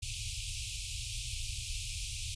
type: band-stop noise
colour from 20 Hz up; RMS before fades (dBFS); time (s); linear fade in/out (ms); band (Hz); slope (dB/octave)
pink; -38; 0.02-2.35; 10; 120 to 2400; 96
effects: resampled to 22050 Hz